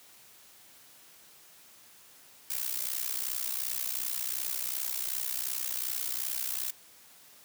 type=noise with amplitude modulation; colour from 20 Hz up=blue; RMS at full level=-30 dBFS; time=2.5-6.71 s; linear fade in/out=5 ms; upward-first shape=sine; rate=62.7 Hz; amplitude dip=85%; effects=white hiss -56 dBFS RMS until 7.44 s + high-pass 80 Hz 12 dB/octave